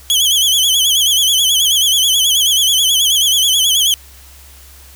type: tone with vibrato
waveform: sawtooth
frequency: 3200 Hz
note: G7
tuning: 35 cents sharp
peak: -7 dBFS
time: 0.1-3.94 s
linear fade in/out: 0 ms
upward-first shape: sine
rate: 9.3 Hz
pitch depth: 110 cents each way
effects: added 67 Hz sine -40 dBFS peak until 4.95 s + white hiss -42 dBFS RMS until 4.95 s